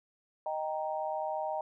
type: chord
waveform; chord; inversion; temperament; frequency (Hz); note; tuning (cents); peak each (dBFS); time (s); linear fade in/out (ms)
sine; Eb major; none; equal; 622.3 / 784 / 932.3; Eb5 / G5 / Bb5; 0 / 0 / 0; -35 / -36 / -38; 0.46-1.61; 2
effects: none